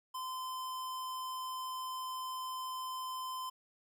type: tone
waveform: square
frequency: 1029 Hz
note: C6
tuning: 29 cents flat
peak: -39 dBFS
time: 0.14-3.5 s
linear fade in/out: 10 ms
effects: none